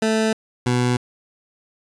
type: tone pair in turn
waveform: 20% pulse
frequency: 220 / 123.47 Hz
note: A3 / B2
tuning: 0 / 0 cents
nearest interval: minor seventh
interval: 1000 cents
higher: first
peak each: -12 dBFS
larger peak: neither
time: 0.02-0.33 / 0.66-0.97 s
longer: neither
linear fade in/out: 5 ms
effects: resampled to 22050 Hz